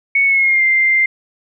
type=tone with pitch glide; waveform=sine; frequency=2217 to 2093 Hz; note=C#7 to C7; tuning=0 to 0 cents; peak=-10 dBFS; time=0.15-1.06 s; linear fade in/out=5 ms; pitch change=-100 cents; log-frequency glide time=0.25-0.65 s; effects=none